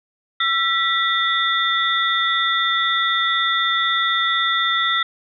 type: tone cluster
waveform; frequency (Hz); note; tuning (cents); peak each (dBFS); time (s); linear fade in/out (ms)
sine; 1342 / 1953 / 3398 / 3601; E6 / B6 / G#7 / A7; +31 / -20 / +39 / +39; -21 / -21 / -26 / -22; 0.4-5.03; 5
effects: none